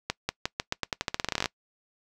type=accelerating click train; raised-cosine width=0.2 ms; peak=-9 dBFS; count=20; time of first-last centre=0.1-1.458 s; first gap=190 ms; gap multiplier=0.87; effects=noise-tail reverb RT60 0.1 s tail -23 dB re dry